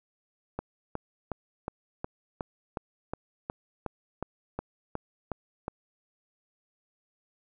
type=click train; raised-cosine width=1 ms; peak=-18 dBFS; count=15; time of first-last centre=0.59-5.681 s; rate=2.75 Hz; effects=none